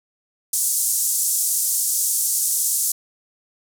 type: band-pass noise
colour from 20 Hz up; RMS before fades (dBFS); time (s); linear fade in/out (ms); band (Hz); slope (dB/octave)
white; -21; 0.53-2.92; 5; 6500 to 12000; 24
effects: none